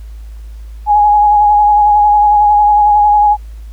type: tone with vibrato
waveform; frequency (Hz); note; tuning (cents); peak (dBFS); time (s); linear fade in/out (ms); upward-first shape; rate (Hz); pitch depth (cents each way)
sine; 833; G#5; +5; -5; 0.86-3.37; 50; sine; 11; 23
effects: added 54 Hz sine -26 dBFS peak until 3.72 s + pink hiss -50 dBFS RMS until 3.72 s